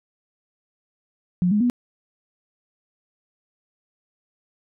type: tone with pitch steps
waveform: sine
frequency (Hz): 178.6 / 208.7 / 244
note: F3 / G#3 / B3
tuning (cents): +39 / +9 / -21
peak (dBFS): -16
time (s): 1.42-1.699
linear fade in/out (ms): 0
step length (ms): 93
effects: none